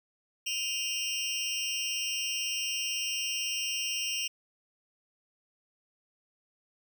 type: tone with amplitude modulation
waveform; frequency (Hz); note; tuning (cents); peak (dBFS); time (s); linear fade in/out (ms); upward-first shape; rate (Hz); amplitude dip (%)
25% pulse; 2800; F7; +4; -22; 0.46-4.28; 10; sine; 282; 100
effects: none